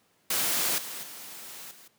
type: noise with level steps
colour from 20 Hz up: white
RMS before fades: -27 / -38 / -43 / -52 dBFS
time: 0.3-1.88 s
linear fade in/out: 5 ms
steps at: 0.78 / 1.03 / 1.71 s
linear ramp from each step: 2 ms
effects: pink hiss -67 dBFS RMS until 1.98 s + high-pass 150 Hz 12 dB/octave